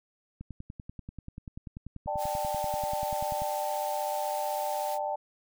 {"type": "click train", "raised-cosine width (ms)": 5, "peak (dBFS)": -28, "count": 32, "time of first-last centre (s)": [0.41, 3.42], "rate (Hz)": 10.3}
{"type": "chord", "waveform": "sine", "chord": "D suspended fourth", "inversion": "none", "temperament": "equal with one note detuned", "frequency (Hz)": [595.2, 784, 880], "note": ["D5", "G5", "A5"], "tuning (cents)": [23, 0, 0], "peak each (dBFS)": [-33, -33, -34], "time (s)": [2.07, 5.16], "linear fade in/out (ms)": 10}
{"type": "high-pass noise", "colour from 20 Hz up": "white", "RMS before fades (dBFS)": -43, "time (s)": [2.17, 4.99], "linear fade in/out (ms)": 50, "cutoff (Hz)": 1300, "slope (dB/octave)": 12}
{"effects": []}